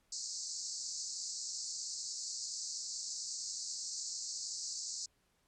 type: band-pass noise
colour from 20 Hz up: white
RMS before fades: -42 dBFS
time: 0.12-5.06 s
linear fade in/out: 5 ms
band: 4300 to 7800 Hz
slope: 96 dB/octave
effects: pink hiss -75 dBFS RMS until 5.47 s + low-pass 12000 Hz 12 dB/octave